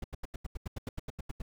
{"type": "noise bursts", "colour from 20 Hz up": "brown", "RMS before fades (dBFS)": -36, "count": 14, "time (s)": [0.02, 1.42], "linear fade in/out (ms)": 5, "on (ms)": 22, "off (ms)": 84, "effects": []}